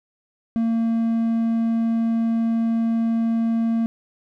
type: tone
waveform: triangle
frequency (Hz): 228.2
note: A#3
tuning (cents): -37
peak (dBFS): -16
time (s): 0.56-3.86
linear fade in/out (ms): 0
effects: none

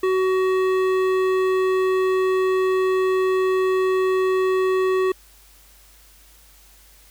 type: tone with hard clipping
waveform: triangle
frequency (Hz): 375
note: F#4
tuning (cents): +23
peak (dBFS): -19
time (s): 0.03-5.12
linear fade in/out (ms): 5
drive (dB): 17
effects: added 50 Hz sine -52 dBFS peak until 7.1 s + white hiss -52 dBFS RMS until 7.1 s

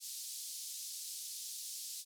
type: band-pass noise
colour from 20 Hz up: pink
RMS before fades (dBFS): -45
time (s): 0-2.05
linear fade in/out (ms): 50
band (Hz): 4400 to 13000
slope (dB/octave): 24
effects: none

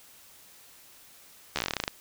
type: slowing click train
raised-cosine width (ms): 0.2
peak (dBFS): -10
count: 14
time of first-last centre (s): 1.56-1.879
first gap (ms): 13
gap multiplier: 1.1
effects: white hiss -54 dBFS RMS until 2 s

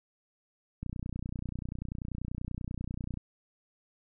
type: click train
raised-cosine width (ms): 5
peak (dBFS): -24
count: 72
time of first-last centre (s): 0.83-3.173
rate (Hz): 30.3
effects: none

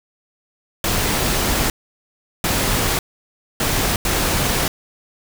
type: noise bursts at uneven times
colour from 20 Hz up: pink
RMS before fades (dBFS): -19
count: 4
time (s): 0.84-1.7 / 2.44-2.99 / 3.6-3.96 / 4.05-4.68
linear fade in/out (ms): 2
effects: none

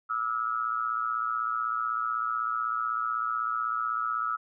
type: tone with amplitude modulation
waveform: sine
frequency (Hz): 1298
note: E6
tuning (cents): -27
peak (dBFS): -23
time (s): 0.09-4.37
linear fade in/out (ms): 20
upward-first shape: sine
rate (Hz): 116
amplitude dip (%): 85
effects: none

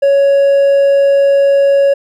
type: tone with hard clipping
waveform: triangle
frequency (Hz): 557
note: C#5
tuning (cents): +8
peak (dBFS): -7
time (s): 0.02-1.94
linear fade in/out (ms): 10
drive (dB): 5
effects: none

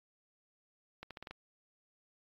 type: accelerating click train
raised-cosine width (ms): 0.3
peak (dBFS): -29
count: 6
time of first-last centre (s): 1.03-1.31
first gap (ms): 77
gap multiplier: 0.84
effects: AAC 32 kbps

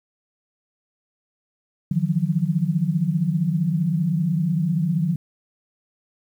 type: tone cluster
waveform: sine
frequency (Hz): 151.9 / 167 / 182.3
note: D#3 / E3 / F#3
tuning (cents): -41 / +23 / -25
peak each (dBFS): -23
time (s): 1.91-5.16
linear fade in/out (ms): 5
effects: 9-bit

